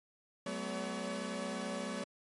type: tone cluster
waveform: sawtooth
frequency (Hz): 188.3 / 217.3 / 251.5 / 568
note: F#3 / A3 / B3 / C#5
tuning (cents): +31 / -21 / +32 / +42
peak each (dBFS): -39 / -38 / -40 / -38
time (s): 0.46-2.04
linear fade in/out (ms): 5
effects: MP3 48 kbps